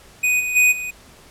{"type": "tone with level steps", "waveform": "square", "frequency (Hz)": 2489, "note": "D#7", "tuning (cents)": 0, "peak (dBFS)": [-16, -22, -12, -26], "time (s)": [0.23, 0.91], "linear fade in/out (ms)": 10, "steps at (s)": [0.39, 0.55, 0.71], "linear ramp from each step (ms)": 20, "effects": ["pink hiss -47 dBFS RMS until 1.3 s", "low-pass 12000 Hz 12 dB/octave"]}